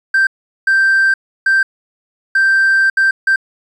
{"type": "tone bursts at uneven times", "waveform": "triangle", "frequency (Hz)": 1568, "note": "G6", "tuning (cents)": 0, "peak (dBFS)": -6, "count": 6, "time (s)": [[0.14, 0.27], [0.67, 1.14], [1.46, 1.63], [2.35, 2.9], [2.97, 3.11], [3.27, 3.36]], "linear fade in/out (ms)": 5, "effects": ["tanh soft clip ceiling -4 dBFS", "resampled to 24000 Hz"]}